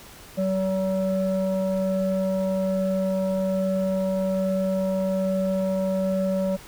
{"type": "tone pair together", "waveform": "sine", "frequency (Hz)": [190, 568.8], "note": ["F#3", "C#5"], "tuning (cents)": [46, 45], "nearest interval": "octave + perfect fifth", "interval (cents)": 1899, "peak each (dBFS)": -22, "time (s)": [0.37, 6.57], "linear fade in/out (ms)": 20, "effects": ["tanh soft clip ceiling -18 dBFS", "pink hiss -45 dBFS RMS until 6.67 s"]}